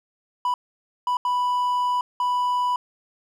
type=tone bursts at uneven times; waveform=triangle; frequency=987.8 Hz; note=B5; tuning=in tune; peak=-18 dBFS; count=4; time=0.45-0.54 / 1.07-1.17 / 1.25-2.01 / 2.2-2.76 s; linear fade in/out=2 ms; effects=none